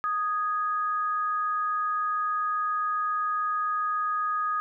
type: tone pair together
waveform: sine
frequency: 1243.6 / 1661.2 Hz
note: D#6 / G#6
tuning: -1 / 0 cents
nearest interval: perfect fourth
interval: 501 cents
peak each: -25 / -35 dBFS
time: 0.04-4.6 s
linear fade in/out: 0 ms
effects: none